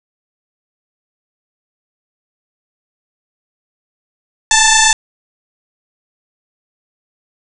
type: tone with frequency modulation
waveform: sine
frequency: 2666 Hz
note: E7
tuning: 19 cents sharp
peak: -7 dBFS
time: 4.51-4.93 s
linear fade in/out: 2 ms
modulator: 884 Hz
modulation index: 5.8
effects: none